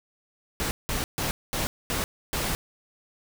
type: noise bursts at uneven times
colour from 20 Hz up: pink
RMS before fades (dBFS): -28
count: 6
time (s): 0.6-0.71 / 0.89-1.04 / 1.18-1.31 / 1.53-1.67 / 1.9-2.04 / 2.33-2.55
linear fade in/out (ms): 0
effects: none